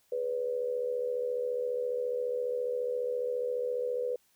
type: tone with amplitude modulation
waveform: sine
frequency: 493.9 Hz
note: B4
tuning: in tune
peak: -26 dBFS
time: 0.12-4.16 s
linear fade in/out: 5 ms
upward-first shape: sine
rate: 74.6 Hz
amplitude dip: 70%
effects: white hiss -69 dBFS RMS until 4.35 s